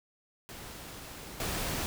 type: noise with level steps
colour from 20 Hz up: pink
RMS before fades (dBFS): -45 / -34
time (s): 0.49-1.86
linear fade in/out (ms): 0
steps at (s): 1.4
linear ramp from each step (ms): 2
effects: none